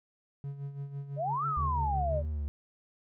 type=tone with tremolo; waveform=triangle; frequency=140.3 Hz; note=C#3; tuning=21 cents sharp; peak=-32 dBFS; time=0.44-2.25 s; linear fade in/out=0 ms; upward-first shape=sine; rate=6 Hz; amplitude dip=65%
type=exponential two-way sweep; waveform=sine; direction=up then down; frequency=570 to 1357 to 570 Hz; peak=-29 dBFS; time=1.16-2.23 s; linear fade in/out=50 ms; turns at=1.46 s
type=tone with vibrato; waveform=triangle; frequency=73.42 Hz; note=D2; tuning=in tune; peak=-29 dBFS; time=1.57-2.48 s; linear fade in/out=0 ms; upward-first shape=sine; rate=1.8 Hz; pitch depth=78 cents each way
effects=none